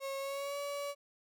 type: tone with pitch glide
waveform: 35% pulse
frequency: 545 to 569.5 Hz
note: C#5 to C#5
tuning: -29 to +47 cents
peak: -35 dBFS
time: 0-0.95 s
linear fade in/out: 50 ms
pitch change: +76 cents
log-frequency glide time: 0.18-0.58 s
effects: none